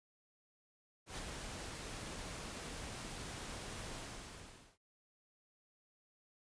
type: noise with ADSR envelope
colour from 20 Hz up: pink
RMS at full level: -43 dBFS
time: 1.06-4.78 s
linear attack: 110 ms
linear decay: 34 ms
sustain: -3 dB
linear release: 840 ms
effects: resampled to 22050 Hz